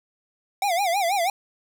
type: tone with vibrato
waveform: square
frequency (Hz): 741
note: F#5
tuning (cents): +2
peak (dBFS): -21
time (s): 0.62-1.3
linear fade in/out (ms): 2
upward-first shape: sine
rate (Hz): 6.2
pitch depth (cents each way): 180
effects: none